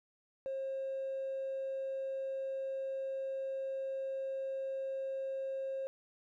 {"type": "tone with hard clipping", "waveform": "sine", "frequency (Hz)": 536, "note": "C5", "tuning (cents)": 42, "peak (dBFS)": -36, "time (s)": [0.46, 5.87], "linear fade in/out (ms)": 0, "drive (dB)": 1, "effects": []}